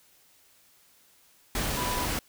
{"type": "tone in noise", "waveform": "sine", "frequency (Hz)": 987.8, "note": "B5", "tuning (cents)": 0, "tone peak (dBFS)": -32, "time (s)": [1.77, 2.05], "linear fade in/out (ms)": 2, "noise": "pink", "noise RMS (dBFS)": -30, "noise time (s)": [1.55, 2.19], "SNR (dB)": -5, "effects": ["white hiss -61 dBFS RMS until 2.28 s"]}